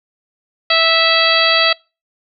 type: harmonic tone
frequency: 656 Hz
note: E5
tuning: 9 cents flat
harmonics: 1 / 2 / 3 / 4 / 5 / 6 / 7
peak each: -18 / -18 / -18 / -18 / -18 / -18 / -18 dBFS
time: 0.7-1.73 s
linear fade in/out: 5 ms
effects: noise-tail reverb RT60 0.3 s tail -26 dB re dry